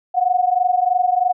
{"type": "tone pair together", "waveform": "sine", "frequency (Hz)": [716.9, 740], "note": ["F5", "F#5"], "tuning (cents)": [45, 0], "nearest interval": "minor second", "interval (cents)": 55, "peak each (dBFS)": -17, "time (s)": [0.14, 1.33], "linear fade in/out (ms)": 20, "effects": []}